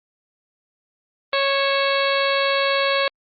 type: harmonic tone with a mistuned harmonic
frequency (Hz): 552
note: C#5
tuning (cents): -7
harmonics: 1 / 2 / 3 / 4 / 5 / 6 / 7 / 8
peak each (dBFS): -21 / -24 / -26 / -27 / -28 / -29 / -29 / -30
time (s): 1.33-3.08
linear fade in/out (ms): 2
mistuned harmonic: 5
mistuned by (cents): -64
effects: Opus 32 kbps